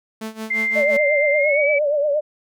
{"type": "tone with tremolo", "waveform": "sawtooth", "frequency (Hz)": 220, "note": "A3", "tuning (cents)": 0, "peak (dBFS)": -22, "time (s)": [0.21, 0.97], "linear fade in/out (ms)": 5, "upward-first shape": "sine", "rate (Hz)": 5.7, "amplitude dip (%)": 85}
{"type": "tone with pitch glide", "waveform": "sine", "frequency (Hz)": [2093, 2296], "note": ["C7", "D7"], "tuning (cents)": [0, -40], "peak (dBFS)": -18, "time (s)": [0.5, 1.79], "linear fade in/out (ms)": 10, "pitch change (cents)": 160, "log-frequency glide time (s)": [1.35, 1.68]}
{"type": "tone with vibrato", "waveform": "sine", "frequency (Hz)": 586, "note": "D5", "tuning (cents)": -4, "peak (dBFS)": -16, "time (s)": [0.75, 2.21], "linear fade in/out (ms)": 20, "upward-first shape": "triangle", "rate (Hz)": 8.6, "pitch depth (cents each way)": 93}
{"effects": []}